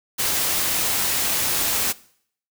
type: noise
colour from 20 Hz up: white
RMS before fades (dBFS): -22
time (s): 0.18-1.93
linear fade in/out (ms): 20
effects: noise-tail reverb RT60 0.6 s tail -20 dB re dry